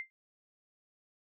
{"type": "tone with exponential decay", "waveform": "sine", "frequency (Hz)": 2093, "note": "C7", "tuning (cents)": 0, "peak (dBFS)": -33, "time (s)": [0, 0.1], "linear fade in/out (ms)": 0, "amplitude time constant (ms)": 20, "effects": []}